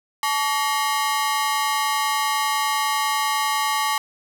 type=ring-modulated tone; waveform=sawtooth; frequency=1003 Hz; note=B5; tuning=26 cents sharp; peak=-13 dBFS; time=0.23-3.98 s; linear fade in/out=2 ms; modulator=135 Hz; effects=none